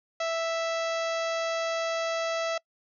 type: harmonic tone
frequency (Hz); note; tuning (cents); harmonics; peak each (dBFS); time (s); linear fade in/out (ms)
659.3; E5; 0; 1 / 2 / 3 / 4 / 5 / 6 / 7 / 8 / 9 / 10; -28 / -34 / -38 / -40 / -42 / -44 / -45 / -46 / -47 / -48; 0.2-2.58; 5
effects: noise-tail reverb RT60 0.1 s tail -25 dB re dry